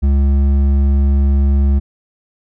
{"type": "tone with hard clipping", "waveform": "triangle", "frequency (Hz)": 69.3, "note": "C#2", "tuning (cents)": 0, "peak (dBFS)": -11, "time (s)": [0.02, 1.8], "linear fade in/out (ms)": 20, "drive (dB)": 11, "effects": []}